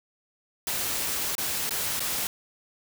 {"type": "noise with dropouts", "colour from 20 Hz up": "white", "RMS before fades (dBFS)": -29, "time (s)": [0.67, 2.27], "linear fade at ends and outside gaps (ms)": 1, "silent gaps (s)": [[1.352, 1.381], [1.693, 1.708], [1.995, 2.004]], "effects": []}